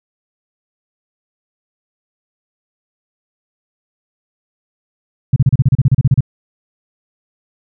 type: tone bursts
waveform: sine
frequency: 130.81 Hz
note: C3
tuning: in tune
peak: -5 dBFS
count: 14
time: 5.33-6.207 s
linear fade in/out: 5 ms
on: 32 ms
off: 33 ms
effects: none